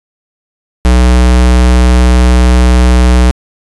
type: tone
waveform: square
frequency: 61.74 Hz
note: B1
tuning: in tune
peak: -4 dBFS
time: 0.85-3.31 s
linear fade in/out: 0 ms
effects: resampled to 24000 Hz